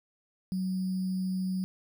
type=tone with sample-and-hold; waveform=sine; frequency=186.5 Hz; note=F#3; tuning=14 cents sharp; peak=-28 dBFS; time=0.52-1.64 s; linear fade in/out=0 ms; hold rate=4900 Hz; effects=none